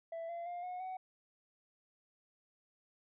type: tone with pitch steps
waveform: sine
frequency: 663 / 683.2 / 704 / 725.5 / 747.6 Hz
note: E5 / F5 / F5 / F#5 / F#5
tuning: +10 / -38 / +14 / -34 / +18 cents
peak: -37 dBFS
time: 0.12-0.97 s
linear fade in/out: 5 ms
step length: 170 ms
effects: tanh soft clip ceiling -39 dBFS